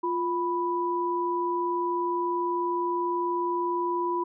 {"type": "tone pair together", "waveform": "sine", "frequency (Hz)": [349.2, 987.8], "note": ["F4", "B5"], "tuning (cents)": [0, 0], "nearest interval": "octave + tritone", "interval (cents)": 1800, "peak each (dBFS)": [-28, -27], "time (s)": [0.03, 4.24], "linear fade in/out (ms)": 10, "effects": []}